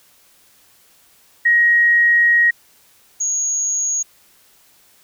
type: tone pair in turn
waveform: sine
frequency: 1888 / 6649 Hz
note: A#6 / G#8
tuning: +22 / +1 cents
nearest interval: octave + minor seventh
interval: 2179 cents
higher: second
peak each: -10 / -17 dBFS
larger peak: first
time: 1.45-2.51 / 3.2-4.03 s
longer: first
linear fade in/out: 10 ms
effects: white hiss -53 dBFS RMS until 5.03 s